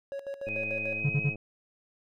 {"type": "tone with tremolo", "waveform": "triangle", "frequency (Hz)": 554.4, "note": "C#5", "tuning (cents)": 0, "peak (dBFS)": -31, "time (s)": [0.12, 1], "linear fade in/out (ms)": 0, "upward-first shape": "square", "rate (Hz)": 6.8, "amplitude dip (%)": 75}
{"type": "tone with pitch glide", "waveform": "sine", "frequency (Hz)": [2508, 2539], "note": ["D#7", "D#7"], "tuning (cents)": [13, 34], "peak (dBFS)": -31, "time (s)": [0.46, 1.36], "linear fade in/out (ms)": 50, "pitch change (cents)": 21, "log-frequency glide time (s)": [0.83, 1.24]}
{"type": "click train", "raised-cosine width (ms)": 2, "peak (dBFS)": -30, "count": 95, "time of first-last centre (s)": [0.47, 1.357], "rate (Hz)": 106}
{"type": "tone bursts", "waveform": "triangle", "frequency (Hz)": 143.2, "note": "D3", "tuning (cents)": -43, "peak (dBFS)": -21, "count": 3, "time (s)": [1.04, 1.3], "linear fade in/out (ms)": 10, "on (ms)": 58, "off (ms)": 43}
{"effects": []}